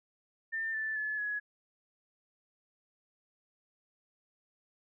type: tone with pitch steps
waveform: sine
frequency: 1797 / 1758 / 1719.8 / 1682.5 Hz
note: A6 / A6 / A6 / G#6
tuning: +36 / -2 / -40 / +22 cents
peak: -32 dBFS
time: 0.52-1.4 s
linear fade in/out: 20 ms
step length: 220 ms
effects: none